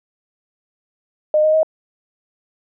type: tone with pitch steps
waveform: sine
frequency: 611 / 621.3 / 631.8 Hz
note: D#5 / D#5 / D#5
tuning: -32 / -3 / +26 cents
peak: -11 dBFS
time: 1.34-1.631 s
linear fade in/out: 2 ms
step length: 97 ms
effects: none